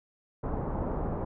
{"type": "low-pass noise", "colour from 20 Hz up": "pink", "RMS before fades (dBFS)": -32, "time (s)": [0.43, 1.25], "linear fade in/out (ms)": 10, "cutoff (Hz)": 1000, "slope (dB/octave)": 24, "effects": []}